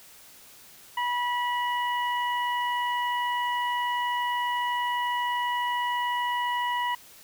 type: harmonic tone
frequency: 974 Hz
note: B5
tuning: 24 cents flat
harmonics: 1 / 2 / 3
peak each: -26 / -32 / -36 dBFS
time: 0.97-6.95 s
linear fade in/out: 5 ms
effects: white hiss -51 dBFS RMS until 7.23 s